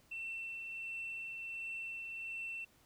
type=tone with tremolo; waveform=sine; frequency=2691 Hz; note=E7; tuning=35 cents sharp; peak=-38 dBFS; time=0.11-2.65 s; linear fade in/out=10 ms; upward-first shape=triangle; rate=1.4 Hz; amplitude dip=35%; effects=tanh soft clip ceiling -36 dBFS + pink hiss -68 dBFS RMS until 2.85 s